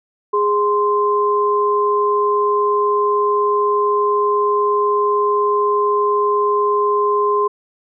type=tone pair together; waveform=sine; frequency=413.5 / 1042 Hz; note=G#4 / C6; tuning=-8 / -7 cents; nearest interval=octave + major third; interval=1601 cents; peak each=-16 dBFS; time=0.33-7.48 s; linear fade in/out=10 ms; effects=none